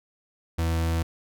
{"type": "tone", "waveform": "40% pulse", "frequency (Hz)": 82.41, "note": "E2", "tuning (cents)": 0, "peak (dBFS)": -22, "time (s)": [0.58, 1.03], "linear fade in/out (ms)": 10, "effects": []}